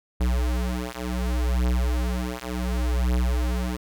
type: beating tone pair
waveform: square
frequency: 61 / 61.68 Hz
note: B1 / B1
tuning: -21 / -2 cents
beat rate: 0.68 Hz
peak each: -26 dBFS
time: 0.2-3.77 s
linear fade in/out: 10 ms
effects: none

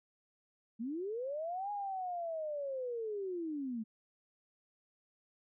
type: linear two-way sweep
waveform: sine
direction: up then down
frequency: 212.6 to 830.6 to 212.6 Hz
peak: -36 dBFS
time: 0.79-3.84 s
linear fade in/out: 20 ms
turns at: 1.71 s
effects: none

